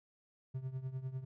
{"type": "tone with tremolo", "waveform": "triangle", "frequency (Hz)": 130.81, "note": "C3", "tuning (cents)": 0, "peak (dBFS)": -33, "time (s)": [0.54, 1.25], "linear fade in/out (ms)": 10, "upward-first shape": "triangle", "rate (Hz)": 10, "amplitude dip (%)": 85, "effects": []}